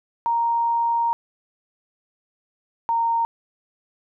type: tone pair in turn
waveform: sine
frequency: 932.3 / 923.7 Hz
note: A#5 / A#5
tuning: 0 / -16 cents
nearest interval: unison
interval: 16 cents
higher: first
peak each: -18 dBFS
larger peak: neither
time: 0.26-1.13 / 2.89-3.25 s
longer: first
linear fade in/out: 0 ms
effects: none